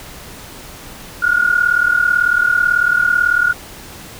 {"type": "tone pair together", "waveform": "sine", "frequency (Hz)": [1416, 1454.1], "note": ["F6", "F#6"], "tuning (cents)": [23, -31], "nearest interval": "unison", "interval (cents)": 46, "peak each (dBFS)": -14, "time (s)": [1.22, 3.53], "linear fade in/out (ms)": 10, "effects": ["pink hiss -35 dBFS RMS until 4.19 s"]}